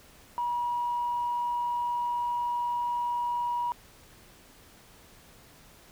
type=tone; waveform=sine; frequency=962 Hz; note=B5; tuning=46 cents flat; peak=-26 dBFS; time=0.38-3.72 s; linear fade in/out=0 ms; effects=tanh soft clip ceiling -22 dBFS + pink hiss -55 dBFS RMS until 5.91 s